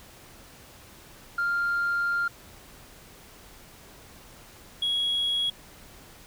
sine tone pair in turn, 1396.9 / 3322 Hz, F6 / G#7, 0 / 0 cents, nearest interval octave + minor third, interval 1500 cents, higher second, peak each -22 dBFS, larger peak neither, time 1.38-2.28 / 4.82-5.5 s, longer first, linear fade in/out 5 ms, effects tanh soft clip ceiling -21 dBFS + pink hiss -50 dBFS RMS until 6.26 s

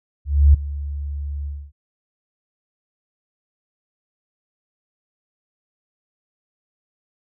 sine tone with ADSR envelope, 71.7 Hz, D2, 41 cents flat, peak -6 dBFS, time 0.25-1.72 s, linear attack 290 ms, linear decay 8 ms, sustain -18 dB, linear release 260 ms, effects none

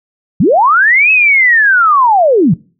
sine linear two-way sweep, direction up then down, 133.1 to 2600 to 133.1 Hz, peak -5 dBFS, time 0.4-2.54 s, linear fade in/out 5 ms, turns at 1.11 s, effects noise-tail reverb RT60 0.4 s tail -24 dB re dry

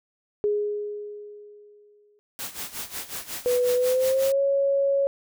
sine tone with exponential decay, 415.3 Hz, G#4, in tune, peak -19 dBFS, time 0.44-2.19 s, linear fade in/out 0 ms, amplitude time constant 380 ms
white noise with tremolo, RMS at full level -32 dBFS, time 2.39-4.32 s, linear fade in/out 0 ms, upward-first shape sine, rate 5.5 Hz, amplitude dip 80%
sine tone with pitch glide, 493.9 to 554.4 Hz, B4 to C#5, 0 to 0 cents, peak -19 dBFS, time 3.46-5.07 s, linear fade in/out 0 ms, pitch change +200 cents, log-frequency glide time 3.75-4.4 s
effects none

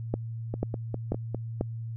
two click trains, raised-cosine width 2 ms, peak -18 / -13 dBFS, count 5 / 4, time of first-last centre 0.54-1.346 / 0.14-1.611 s, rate 4.96 / 2.04 Hz, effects added 114 Hz sine -33 dBFS peak until 1.96 s

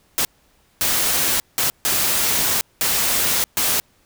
white noise bursts at uneven times, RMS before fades -19 dBFS, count 6, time 0.18-0.25 / 0.81-1.4 / 1.58-1.7 / 1.85-2.61 / 2.81-3.44 / 3.57-3.8 s, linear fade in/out 0 ms, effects pink hiss -59 dBFS RMS until 4.05 s

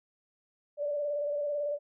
sine tone with vibrato, 583 Hz, D5, 13 cents flat, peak -29 dBFS, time 0.77-1.79 s, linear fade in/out 50 ms, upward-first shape square, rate 18 Hz, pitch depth 28 cents each way, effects none

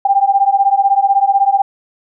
sine beating tone pair, 784 / 800 Hz, G5 / G5, 0 / +35 cents, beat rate 16 Hz, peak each -12 dBFS, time 0.05-1.62 s, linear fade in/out 5 ms, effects none

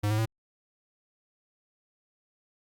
square tone with pitch steps, 103.83 / 107.68 / 111.67 Hz, G#2 / A2 / A2, 0 / -37 / +26 cents, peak -25 dBFS, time 0.03-0.258 s, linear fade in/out 10 ms, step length 76 ms, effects Opus 48 kbps

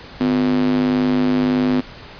square tone with high-pass filter, 50.8 Hz, G#1, 38 cents flat, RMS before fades -17 dBFS, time 0.2-1.81 s, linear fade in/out 10 ms, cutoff 250 Hz, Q 4.4, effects pink hiss -38 dBFS RMS until 2.19 s + resampled to 11025 Hz

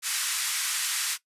white band-pass noise, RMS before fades -29 dBFS, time 0.02-1.18 s, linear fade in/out 50 ms, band 1200 to 11000 Hz, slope 24 dB/octave, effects noise-tail reverb RT60 0.1 s tail -17 dB re dry + resampled to 32000 Hz

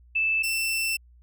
sine / sawtooth tone pair in turn, 2634 / 2675 Hz, E7 / E7, -2 / +25 cents, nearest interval unison, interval 27 cents, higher second, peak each -21 dBFS, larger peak neither, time 0.15-0.43 / 0.43-0.97 s, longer second, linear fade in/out 10 ms, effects added 60 Hz sine -51 dBFS peak until 1.22 s

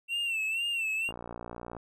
triangle tone with vibrato, 2700 Hz, E7, 41 cents sharp, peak -27 dBFS, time 0.08-1.12 s, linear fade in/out 50 ms, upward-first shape sine, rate 2.1 Hz, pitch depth 78 cents each way
click train, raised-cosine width 1 ms, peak -26 dBFS, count 41, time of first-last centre 1.09-1.767 s, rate 59.1 Hz
effects none

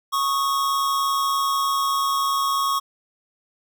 square tone pair together, 1104.2 / 1244.5 Hz, C#6 / D#6, -7 / 0 cents, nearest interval major second, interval 207 cents, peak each -21 / -29 dBFS, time 0.12-2.8 s, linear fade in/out 20 ms, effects none

